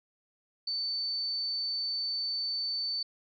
sine tone, 4530 Hz, C#8, 37 cents sharp, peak -30 dBFS, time 0.67-3.03 s, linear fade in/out 5 ms, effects none

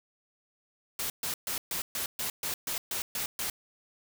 white noise bursts, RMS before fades -33 dBFS, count 11, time 0.99-3.5 s, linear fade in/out 2 ms, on 110 ms, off 130 ms, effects none

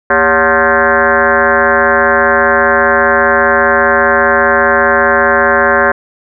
sine tone with frequency modulation, 1060 Hz, C6, 22 cents sharp, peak -6 dBFS, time 0.1-5.92 s, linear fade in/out 5 ms, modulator 165 Hz, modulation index 4.3, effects none

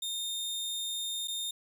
sawtooth tone with dropouts, 3652 Hz, A#7, 36 cents flat, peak -30 dBFS, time 0.02-1.51 s, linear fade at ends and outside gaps 5 ms, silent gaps 1.275-1.281 s, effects none

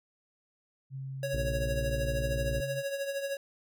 sine tone with pitch glide, 134.3 to 135.31 Hz, C3 to C#3, +46 to -41 cents, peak -36 dBFS, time 0.9-2.83 s, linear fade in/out 50 ms, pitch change +13 cents, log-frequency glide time 1.41-1.47 s
square tone with tremolo, 554.4 Hz, C#5, in tune, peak -30 dBFS, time 1.23-3.37 s, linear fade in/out 2 ms, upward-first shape triangle, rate 13 Hz, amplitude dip 65%
harmonic tone, 58.27 Hz, A#1, in tune, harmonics 1 / 2 / 4 / 5 / 6 / 7 / 8 / 9, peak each -32 / -38 / -44 / -46 / -48 / -49 / -50 / -51 dBFS, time 1.33-2.61 s, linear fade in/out 10 ms
effects none

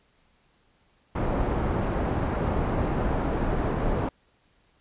pink low-pass noise, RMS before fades -26 dBFS, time 1.15-4.09 s, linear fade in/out 5 ms, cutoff 980 Hz, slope 12 dB/octave, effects pink hiss -65 dBFS RMS until 4.8 s + resampled to 8000 Hz

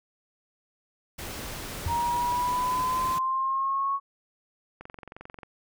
pink noise, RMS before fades -37 dBFS, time 1.18-3.19 s, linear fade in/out 10 ms
sine tone with exponential decay, 84.4 Hz, E2, 41 cents sharp, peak -23 dBFS, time 1.86-2.02 s, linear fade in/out 5 ms, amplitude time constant 33 ms
sine linear sweep, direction up, 937 to 1108.7 Hz, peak -24 dBFS, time 1.87-4 s, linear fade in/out 50 ms
click train, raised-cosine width 0.5 ms, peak -27 dBFS, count 15, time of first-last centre 4.81-5.432 s, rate 22.5 Hz
effects none

